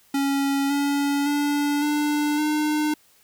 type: tone with pitch steps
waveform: square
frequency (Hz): 277.2 / 283.4 / 289.6 / 296.1 / 302.6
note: C#4 / C#4 / D4 / D4 / D#4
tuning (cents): 0 / +38 / -24 / +14 / -48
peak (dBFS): -21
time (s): 0.14-2.94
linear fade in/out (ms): 5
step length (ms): 560
effects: white hiss -58 dBFS RMS until 3.23 s